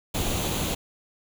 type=noise with comb filter; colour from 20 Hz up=pink; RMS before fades=-27 dBFS; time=0.14-0.75 s; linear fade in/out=10 ms; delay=0.29 ms; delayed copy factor=+0.5; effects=none